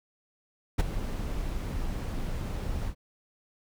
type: noise with ADSR envelope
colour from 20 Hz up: brown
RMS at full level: -18 dBFS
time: 0.78-2.95 s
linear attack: 21 ms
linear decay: 14 ms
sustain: -14 dB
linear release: 80 ms
effects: none